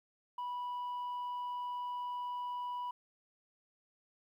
sine tone, 982 Hz, B5, 10 cents flat, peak -34 dBFS, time 0.38-2.91 s, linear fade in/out 5 ms, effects tanh soft clip ceiling -36 dBFS + 12-bit

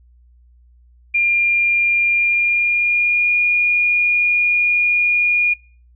sine tone with pitch glide, 2400 to 2431 Hz, D7 to D#7, +37 to -41 cents, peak -13 dBFS, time 1.14-5.54 s, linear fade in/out 10 ms, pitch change +22 cents, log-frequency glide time 2.16-3.36 s, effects noise-tail reverb RT60 0.4 s tail -23 dB re dry + added 60 Hz sine -47 dBFS peak until 5.95 s

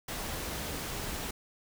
pink noise, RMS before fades -37 dBFS, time 0.08-1.31 s, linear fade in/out 5 ms, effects none

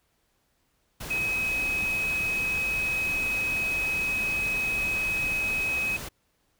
sine tone in noise, 2542 Hz, D#7, 36 cents sharp, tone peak -25 dBFS, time 1.1-5.97 s, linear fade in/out 10 ms, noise pink, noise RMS -37 dBFS, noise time 1-6.09 s, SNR +9 dB, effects pink hiss -71 dBFS RMS until 6.59 s

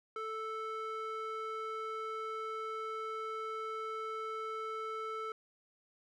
square tone with band-pass filter, 440 Hz, A4, in tune, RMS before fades -40 dBFS, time 0.16-5.32 s, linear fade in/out 2 ms, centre 1100 Hz, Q 2.5, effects none

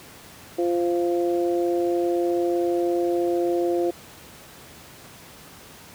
harmonic tone, 173.6 Hz, F3, 10 cents flat, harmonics 2 / 3 / 4, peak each -21 / -27 / -30 dBFS, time 0.58-3.91 s, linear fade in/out 10 ms, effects pink hiss -45 dBFS RMS until 5.94 s + high-pass 80 Hz 12 dB/octave

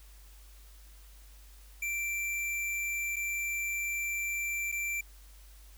square tone with dropouts, 2349 Hz, D7, in tune, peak -32 dBFS, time 1.82-5.01 s, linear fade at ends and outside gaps 5 ms, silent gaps 3.16-3.165 / 4.717-4.723 s, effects added 50 Hz sine -51 dBFS peak until 5.77 s + white hiss -60 dBFS RMS until 5.77 s

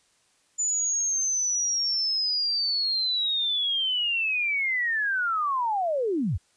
sine linear sweep, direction down, 7040 to 61.74 Hz, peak -23 dBFS, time 0.58-6.38 s, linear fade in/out 20 ms, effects white hiss -65 dBFS RMS until 6.56 s + resampled to 22050 Hz

